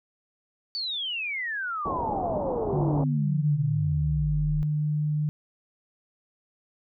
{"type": "exponential sweep", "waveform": "sine", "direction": "down", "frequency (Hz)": [4598, 36.12], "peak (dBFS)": -28, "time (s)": [0.75, 4.63], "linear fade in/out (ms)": 0}
{"type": "low-pass noise", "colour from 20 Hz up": "white", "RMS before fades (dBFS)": -31, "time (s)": [1.85, 3.04], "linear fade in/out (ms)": 5, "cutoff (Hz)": 920, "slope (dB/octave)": 48}
{"type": "tone with pitch glide", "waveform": "sine", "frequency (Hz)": [146.83, 150.44], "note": ["D3", "D3"], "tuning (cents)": [0, 42], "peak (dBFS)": -23, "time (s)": [2.73, 5.29], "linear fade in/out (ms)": 0, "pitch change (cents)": 42, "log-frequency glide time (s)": [3.1, 4.06]}
{"effects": []}